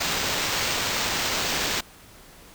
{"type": "noise with sample-and-hold", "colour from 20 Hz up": "white", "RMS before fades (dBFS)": -26, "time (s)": [0, 1.81], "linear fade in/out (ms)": 10, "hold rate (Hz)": 11025, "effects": ["pink hiss -49 dBFS RMS until 2.54 s"]}